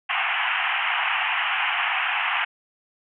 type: band-pass noise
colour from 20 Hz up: white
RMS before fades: -24 dBFS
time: 0.09-2.45 s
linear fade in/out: 10 ms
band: 710 to 3000 Hz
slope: 96 dB/octave
effects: none